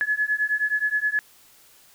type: beating tone pair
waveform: sine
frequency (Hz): 1700 / 1709.5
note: G#6 / G#6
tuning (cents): +40 / +50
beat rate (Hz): 9.5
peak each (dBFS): -24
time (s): 0.01-1.19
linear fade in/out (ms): 0
effects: white hiss -54 dBFS RMS until 1.94 s